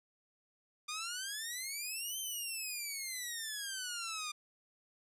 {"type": "exponential two-way sweep", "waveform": "10% pulse", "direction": "up then down", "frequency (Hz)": [1200, 3136, 1200], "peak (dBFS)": -30, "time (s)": [0.88, 4.32], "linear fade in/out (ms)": 10, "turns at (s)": 2.19, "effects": ["resampled to 32000 Hz"]}